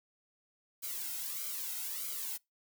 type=noise with flanger; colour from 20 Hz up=blue; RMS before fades=-39 dBFS; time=0.82-2.38 s; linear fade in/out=20 ms; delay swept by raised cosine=1.1 to 1.76 ms; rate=1.6 Hz; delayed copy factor=-1; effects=noise-tail reverb RT60 0.2 s tail -25 dB re dry